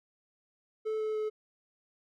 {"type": "tone with pitch steps", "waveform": "triangle", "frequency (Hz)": [435.8, 432.8, 429.8], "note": ["A4", "A4", "A4"], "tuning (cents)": [-17, -29, -41], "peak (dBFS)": -28, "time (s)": [0.85, 1.3], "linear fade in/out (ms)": 20, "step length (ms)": 150, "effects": []}